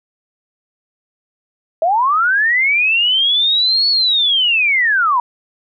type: linear two-way sweep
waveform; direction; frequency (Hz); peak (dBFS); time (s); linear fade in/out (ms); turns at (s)
sine; up then down; 622.3 to 4447 to 929; -11; 1.82-5.2; 2; 3.89
effects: none